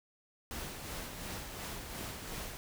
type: noise with tremolo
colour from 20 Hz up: pink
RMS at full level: -41 dBFS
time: 0.51-2.57 s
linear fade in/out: 0 ms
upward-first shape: sine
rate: 2.8 Hz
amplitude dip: 40%
effects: none